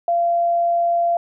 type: tone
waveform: sine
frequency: 687 Hz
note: F5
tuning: 29 cents flat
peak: -15 dBFS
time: 0.08-1.17 s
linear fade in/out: 2 ms
effects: none